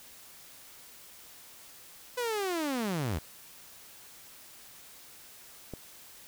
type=linear sweep; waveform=sawtooth; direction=down; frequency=503 to 69.3 Hz; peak=-26 dBFS; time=2.17-3.19 s; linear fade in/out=10 ms
type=click; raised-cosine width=2 ms; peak=-25 dBFS; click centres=5.737 s
effects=white hiss -52 dBFS RMS until 6.27 s